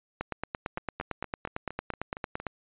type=two click trains; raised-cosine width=0.5 ms; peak=-16 / -23 dBFS; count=21 / 8; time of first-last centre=0.21-2.467 / 0.78-2.4 s; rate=8.86 / 4.32 Hz; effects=resampled to 8000 Hz